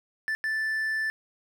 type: tone bursts at uneven times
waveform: triangle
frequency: 1760 Hz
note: A6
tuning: in tune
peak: -24 dBFS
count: 2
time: 0.28-0.35 / 0.44-1.1 s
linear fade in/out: 0 ms
effects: none